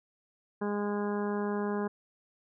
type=harmonic tone; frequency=205.6 Hz; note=G#3; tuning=17 cents flat; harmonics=1 / 2 / 3 / 4 / 5 / 6 / 7 / 8; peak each=-32 / -33 / -43 / -41 / -41 / -48 / -47 / -46 dBFS; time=0.61-1.88 s; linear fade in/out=10 ms; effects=none